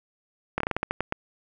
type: slowing click train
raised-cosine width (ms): 0.5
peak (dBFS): -10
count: 10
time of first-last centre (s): 0.58-1.124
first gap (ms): 24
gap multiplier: 1.22
effects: none